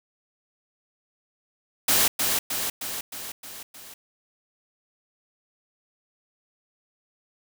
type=noise with echo; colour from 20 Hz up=white; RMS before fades=-20 dBFS; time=1.88-2.08 s; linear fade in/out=5 ms; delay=310 ms; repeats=6; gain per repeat=-4 dB; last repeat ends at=3.94 s; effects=none